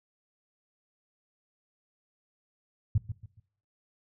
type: tone with echo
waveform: sine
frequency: 103.7 Hz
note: G#2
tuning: 2 cents flat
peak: -20 dBFS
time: 2.95-2.98 s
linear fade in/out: 5 ms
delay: 140 ms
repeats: 3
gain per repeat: -10 dB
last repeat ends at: 3.4 s
effects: noise-tail reverb RT60 0.6 s tail -19 dB re dry